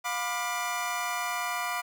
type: chord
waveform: 25% pulse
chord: B diminished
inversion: second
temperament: just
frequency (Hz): 711.2 / 987.8 / 1185.3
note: F5 / B5 / D6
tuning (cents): +31 / 0 / +16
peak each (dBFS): -30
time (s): 0.04-1.82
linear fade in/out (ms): 20
effects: none